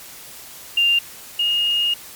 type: tone pair in turn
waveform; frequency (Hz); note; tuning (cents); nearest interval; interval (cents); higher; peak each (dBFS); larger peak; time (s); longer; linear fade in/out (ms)
sine; 2794 / 2851; F7 / F7; 0 / +35; unison; 35; second; -13 / -16; first; 0.77-0.99 / 1.39-1.94; second; 5
effects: white hiss -39 dBFS RMS until 2.15 s + MP3 96 kbps